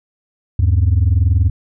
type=tone pair together; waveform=sine; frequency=77.78 / 98.38 Hz; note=D#2 / G2; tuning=0 / +7 cents; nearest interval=major third; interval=407 cents; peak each=-11 dBFS; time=0.59-1.5 s; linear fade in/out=5 ms; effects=tanh soft clip ceiling -7 dBFS